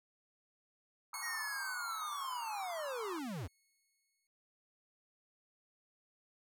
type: band-pass noise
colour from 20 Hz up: pink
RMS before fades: -47 dBFS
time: 1.13-3.19 s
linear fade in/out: 5 ms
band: 940 to 1300 Hz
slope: 48 dB/octave
type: tone with exponential decay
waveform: 10% pulse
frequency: 2190 Hz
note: C#7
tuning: 22 cents flat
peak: -33 dBFS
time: 1.14-4.27 s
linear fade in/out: 1 ms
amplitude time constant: 680 ms
type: linear sweep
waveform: square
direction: down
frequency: 1908 to 70.3 Hz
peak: -40 dBFS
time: 1.22-3.48 s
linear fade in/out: 20 ms
effects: none